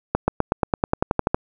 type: accelerating click train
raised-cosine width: 1 ms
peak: -3 dBFS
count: 13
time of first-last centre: 0.15-1.345 s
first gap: 130 ms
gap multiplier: 0.95
effects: none